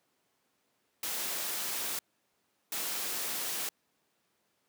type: noise bursts at uneven times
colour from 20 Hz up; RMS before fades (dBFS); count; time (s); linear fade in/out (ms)
white; -35; 2; 1.03-1.99 / 2.72-3.69; 2
effects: pink hiss -75 dBFS RMS until 4.68 s + high-pass 200 Hz 12 dB/octave